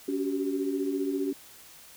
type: tone cluster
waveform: sine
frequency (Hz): 282 / 372.8 / 387.7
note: C#4 / F#4 / G4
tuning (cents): +30 / +13 / -19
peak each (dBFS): -29 / -34 / -32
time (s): 0.08-1.33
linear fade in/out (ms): 5
effects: white hiss -51 dBFS RMS until 1.96 s